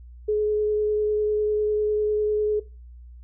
sine tone with vibrato, 423 Hz, G#4, 32 cents sharp, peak -19 dBFS, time 0.28-2.6 s, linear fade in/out 10 ms, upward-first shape sine, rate 10 Hz, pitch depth 9 cents each way, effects noise-tail reverb RT60 0.3 s tail -19 dB re dry + added 60 Hz sine -41 dBFS peak until 3.23 s

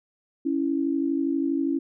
sine tone pair together, 277.2 / 329.6 Hz, C#4 / E4, 0 / 0 cents, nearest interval minor third, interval 300 cents, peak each -24 / -26 dBFS, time 0.45-1.79 s, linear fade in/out 10 ms, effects none

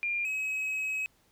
sine / triangle tone pair in turn, 2400 / 2553 Hz, D7 / D#7, +37 / +44 cents, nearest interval minor second, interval 107 cents, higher second, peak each -28 dBFS, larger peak neither, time 0.03-0.25 / 0.25-1.06 s, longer second, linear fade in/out 0 ms, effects pink hiss -67 dBFS RMS until 1.31 s

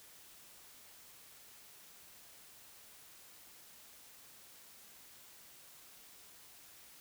silence, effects white hiss -58 dBFS RMS until 7 s

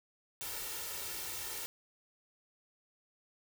white noise with comb filter, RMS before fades -41 dBFS, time 0.41-1.66 s, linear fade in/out 0 ms, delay 2.2 ms, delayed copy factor +0.65, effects none

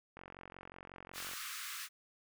click train, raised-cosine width 0.5 ms, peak -34 dBFS, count 54, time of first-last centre 0.17-1.335 s, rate 45.5 Hz
pink high-pass noise, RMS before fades -44 dBFS, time 1.13-1.89 s, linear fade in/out 50 ms, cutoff 1100 Hz, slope 96 dB/octave
effects none

